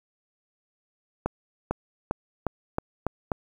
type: accelerating click train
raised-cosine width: 1 ms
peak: -11 dBFS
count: 7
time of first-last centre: 1.26-3.318 s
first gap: 450 ms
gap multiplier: 0.89
effects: 8-bit